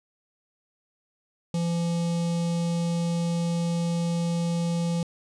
square tone with notch filter, 170 Hz, F3, 46 cents flat, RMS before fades -26 dBFS, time 1.54-5.03 s, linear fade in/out 2 ms, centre 1600 Hz, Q 0.65, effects resampled to 22050 Hz

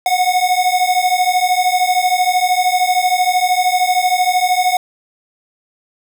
square beating tone pair, 725 / 738 Hz, F#5 / F#5, -35 / -5 cents, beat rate 13 Hz, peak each -16 dBFS, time 0.06-4.77 s, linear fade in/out 2 ms, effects none

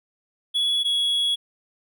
triangle tone pair in turn, 3379 / 3350 Hz, G#7 / G#7, +29 / +14 cents, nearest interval unison, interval 15 cents, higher first, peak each -18 dBFS, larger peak neither, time 0.54-0.84 / 0.84-1.36 s, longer second, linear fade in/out 20 ms, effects none

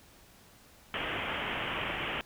white low-pass noise, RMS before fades -35 dBFS, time 0.94-2.21 s, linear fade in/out 0 ms, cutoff 3200 Hz, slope 96 dB/octave, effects pink hiss -58 dBFS RMS until 2.25 s

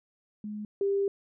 sine tone pair in turn, 210.3 / 397 Hz, G#3 / G4, +22 / +22 cents, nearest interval major seventh, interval 1100 cents, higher second, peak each -34 / -24 dBFS, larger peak second, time 0.44-0.65 / 0.81-1.08 s, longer second, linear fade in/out 2 ms, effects none

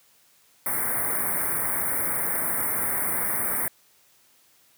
white band-stop noise, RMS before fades -26 dBFS, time 0.66-3.68 s, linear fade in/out 2 ms, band 2200 to 8800 Hz, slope 96 dB/octave, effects white hiss -60 dBFS RMS until 4.77 s + high-pass 80 Hz 12 dB/octave

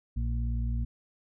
harmonic tone, 58.27 Hz, A#1, in tune, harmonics 1 / 2 / 4, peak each -28 / -34 / -40 dBFS, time 0.16-0.85 s, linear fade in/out 10 ms, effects none

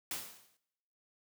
white noise with exponential decay, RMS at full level -36 dBFS, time 0.11-0.57 s, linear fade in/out 2 ms, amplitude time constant 100 ms, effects noise-tail reverb RT60 0.9 s tail -22 dB re dry + high-pass 100 Hz 12 dB/octave

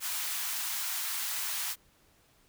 white high-pass noise, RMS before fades -34 dBFS, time 0-1.76 s, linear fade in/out 50 ms, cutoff 860 Hz, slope 24 dB/octave, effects pink hiss -65 dBFS RMS until 2.48 s

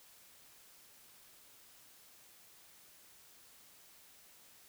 silence, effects white hiss -61 dBFS RMS until 4.68 s

